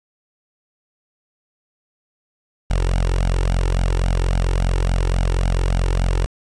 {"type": "tone with flanger", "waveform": "sawtooth", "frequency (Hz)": 44.45, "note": "F1", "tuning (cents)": 31, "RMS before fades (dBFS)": -18, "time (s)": [2.7, 6.26], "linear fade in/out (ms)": 0, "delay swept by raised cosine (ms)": [1.3, 2.27], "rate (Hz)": 3.6, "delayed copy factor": 0.95, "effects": ["resampled to 22050 Hz", "8-bit"]}